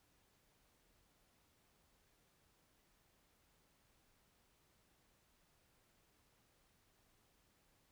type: silence
effects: pink hiss -75 dBFS RMS until 7.91 s